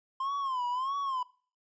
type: tone with vibrato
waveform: triangle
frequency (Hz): 1046.5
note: C6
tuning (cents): 0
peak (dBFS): -28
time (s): 0.2-1.23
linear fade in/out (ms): 5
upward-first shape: sine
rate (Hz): 1.6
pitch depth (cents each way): 130
effects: noise-tail reverb RT60 0.4 s tail -21 dB re dry + resampled to 16000 Hz